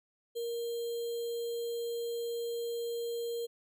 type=tone with sample-and-hold; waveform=sine; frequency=468 Hz; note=A#4; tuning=7 cents sharp; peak=-33 dBFS; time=0.35-3.47 s; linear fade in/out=20 ms; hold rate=3675 Hz; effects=none